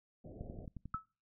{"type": "low-pass noise", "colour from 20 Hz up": "pink", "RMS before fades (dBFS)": -50, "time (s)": [0.24, 0.66], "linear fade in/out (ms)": 5, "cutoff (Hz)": 710, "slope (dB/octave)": 96}
{"type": "click train", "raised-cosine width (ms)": 5, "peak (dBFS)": -33, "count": 7, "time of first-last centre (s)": [0.41, 0.946], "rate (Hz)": 11.2}
{"type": "tone with exponential decay", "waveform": "sine", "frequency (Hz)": 1303, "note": "E6", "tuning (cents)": -20, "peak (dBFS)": -32, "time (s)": [0.94, 1.05], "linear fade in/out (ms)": 2, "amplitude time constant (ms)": 23}
{"effects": ["noise-tail reverb RT60 0.4 s tail -25 dB re dry"]}